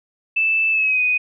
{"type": "tone with pitch glide", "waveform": "sine", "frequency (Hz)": [2637, 2493], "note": ["E7", "D#7"], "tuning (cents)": [0, 3], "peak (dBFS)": -15, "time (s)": [0.36, 1.18], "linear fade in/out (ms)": 10, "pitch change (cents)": -97, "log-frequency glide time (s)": [0.71, 1.01], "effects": []}